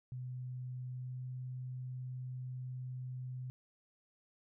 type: tone with pitch glide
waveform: sine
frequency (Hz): 126.3 to 127.25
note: B2 to C3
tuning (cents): +39 to -48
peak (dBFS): -40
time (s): 0.12-3.5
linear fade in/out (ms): 0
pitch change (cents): +13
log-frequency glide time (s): 0.92-1.24
effects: none